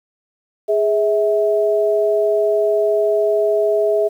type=tone pair together; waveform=sine; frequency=415.3 / 648.8 Hz; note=G#4 / E5; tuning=0 / -28 cents; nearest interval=minor sixth; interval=772 cents; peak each=-16 dBFS; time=0.68-4.09 s; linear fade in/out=20 ms; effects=8-bit